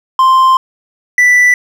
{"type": "tone pair in turn", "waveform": "triangle", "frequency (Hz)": [1046.5, 1975.5], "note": ["C6", "B6"], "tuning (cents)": [0, 0], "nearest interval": "major seventh", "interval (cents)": 1100, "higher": "second", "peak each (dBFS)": -3, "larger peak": "neither", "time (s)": [[0.19, 0.57], [1.18, 1.54]], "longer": "first", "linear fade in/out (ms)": 2, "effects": []}